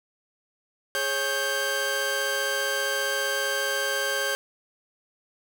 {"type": "tone cluster", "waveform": "sawtooth", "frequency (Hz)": [415.6, 549, 1572], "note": ["G#4", "C#5", "G6"], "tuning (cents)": [1, -17, 4], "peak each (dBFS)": [-30, -26, -23], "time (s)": [0.95, 4.35], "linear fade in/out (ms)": 0, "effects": []}